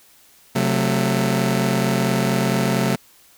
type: chord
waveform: sawtooth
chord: F# diminished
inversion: second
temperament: just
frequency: 133.2 / 185 / 222 Hz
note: C3 / F#3 / A3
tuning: +31 / 0 / +16 cents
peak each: -18 dBFS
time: 0.55-2.96 s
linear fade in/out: 10 ms
effects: white hiss -52 dBFS RMS until 3.37 s